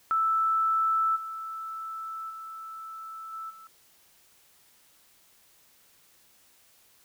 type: tone with level steps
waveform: sine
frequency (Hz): 1318.5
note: E6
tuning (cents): 0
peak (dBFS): -22 / -34 / -38 / -35 / -46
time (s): 0.11-3.67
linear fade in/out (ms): 0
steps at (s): 1.15 / 2.29 / 3.32 / 3.49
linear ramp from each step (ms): 20
effects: white hiss -61 dBFS RMS until 7.04 s